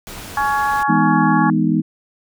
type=noise; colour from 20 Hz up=pink; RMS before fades=-33 dBFS; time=0.07-0.83 s; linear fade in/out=0 ms
type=harmonic tone; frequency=280 Hz; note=C#4; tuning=18 cents sharp; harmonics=3 / 4 / 5 / 6; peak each=-18 / -20 / -27 / -23 dBFS; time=0.37-1.5 s; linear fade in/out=2 ms
type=chord; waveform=sine; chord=E major seventh; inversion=none; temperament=equal; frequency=164.81 / 207.7 / 246.9 / 311.1 Hz; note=E3 / G#3 / B3 / D#4; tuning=0 / 0 / 0 / 0 cents; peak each=-19 dBFS; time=0.88-1.82 s; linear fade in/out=20 ms
effects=none